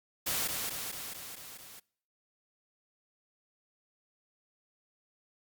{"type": "noise with echo", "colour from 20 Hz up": "white", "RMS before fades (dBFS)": -32, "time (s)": [0.26, 0.48], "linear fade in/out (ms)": 10, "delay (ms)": 220, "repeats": 6, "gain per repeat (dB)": -3, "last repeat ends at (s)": 1.8, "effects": ["noise-tail reverb RT60 0.6 s tail -25 dB re dry", "Opus 48 kbps"]}